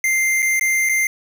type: tone with dropouts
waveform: square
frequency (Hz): 2093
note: C7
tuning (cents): 0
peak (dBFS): -16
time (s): 0.04-1.07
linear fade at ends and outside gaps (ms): 2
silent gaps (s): 0.422-0.426 / 0.596-0.61 / 0.89-0.894
effects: 7-bit